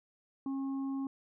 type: harmonic tone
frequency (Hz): 271.3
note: C#4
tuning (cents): -37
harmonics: 1 / 3 / 4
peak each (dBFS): -33 / -51 / -51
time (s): 0.46-1.07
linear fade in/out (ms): 2
effects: none